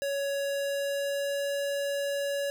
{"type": "tone with pitch glide", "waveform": "square", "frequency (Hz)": [559, 563.9], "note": ["C#5", "C#5"], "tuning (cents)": [14, 30], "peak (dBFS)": -29, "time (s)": [0.02, 2.5], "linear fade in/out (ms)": 0, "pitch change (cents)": 16, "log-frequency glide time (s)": [0.37, 1.49], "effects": []}